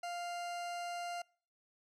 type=tone; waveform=40% pulse; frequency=698.5 Hz; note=F5; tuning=in tune; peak=-38 dBFS; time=0.03-1.22 s; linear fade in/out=5 ms; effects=noise-tail reverb RT60 0.5 s tail -26 dB re dry + low-pass 9000 Hz 12 dB/octave